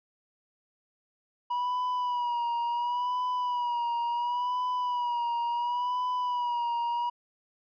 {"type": "tone with vibrato", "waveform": "triangle", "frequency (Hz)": 970, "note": "B5", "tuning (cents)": -31, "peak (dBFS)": -25, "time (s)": [1.5, 7.1], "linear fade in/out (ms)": 10, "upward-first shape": "sine", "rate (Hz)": 0.71, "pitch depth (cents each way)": 49, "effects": ["resampled to 11025 Hz"]}